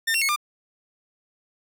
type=tone with pitch steps; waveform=sawtooth; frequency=1809 / 2731 / 2186 / 1198 Hz; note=A6 / F7 / C#7 / D6; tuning=+48 / -39 / -25 / +34 cents; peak=-17 dBFS; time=0.07-0.362 s; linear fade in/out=10 ms; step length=73 ms; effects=none